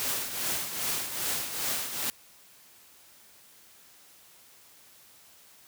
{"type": "noise with tremolo", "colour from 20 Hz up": "white", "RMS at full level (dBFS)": -29, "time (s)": [0, 2.1], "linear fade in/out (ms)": 0, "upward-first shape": "triangle", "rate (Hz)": 2.5, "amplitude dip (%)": 65, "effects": ["white hiss -56 dBFS RMS until 5.67 s", "high-pass 60 Hz 12 dB/octave"]}